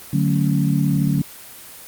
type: chord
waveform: sine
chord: D major seventh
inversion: none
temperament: equal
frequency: 146.83 / 185 / 220 / 277.2 Hz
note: D3 / F#3 / A3 / C#4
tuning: 0 / 0 / 0 / 0 cents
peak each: -18 / -21 / -24 / -23 dBFS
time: 0.13-1.22 s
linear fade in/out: 5 ms
effects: white hiss -39 dBFS RMS until 1.87 s + Opus 24 kbps